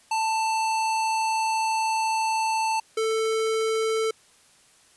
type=tone pair in turn; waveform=square; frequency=886 / 443 Hz; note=A5 / A4; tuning=+12 / +12 cents; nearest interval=octave; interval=1200 cents; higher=first; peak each=-23 dBFS; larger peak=neither; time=0.11-2.8 / 2.97-4.11 s; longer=first; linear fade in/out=5 ms; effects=white hiss -57 dBFS RMS until 4.96 s + resampled to 24000 Hz